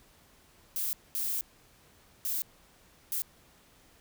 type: noise bursts at uneven times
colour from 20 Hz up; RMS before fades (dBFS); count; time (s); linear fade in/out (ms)
violet; -32; 4; 0.76-0.93 / 1.15-1.41 / 2.25-2.42 / 3.12-3.22; 0
effects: pink hiss -61 dBFS RMS until 4 s